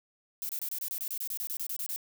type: noise bursts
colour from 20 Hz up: violet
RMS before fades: -35 dBFS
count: 16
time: 0.42-1.961 s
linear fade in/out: 0 ms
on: 71 ms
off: 27 ms
effects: none